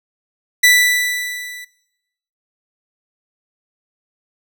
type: tone with level ramp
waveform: sawtooth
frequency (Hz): 1975.5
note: B6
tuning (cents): 0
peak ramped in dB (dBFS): -3 to -29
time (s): 0.63-1.65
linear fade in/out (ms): 10
effects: noise-tail reverb RT60 0.9 s tail -21 dB re dry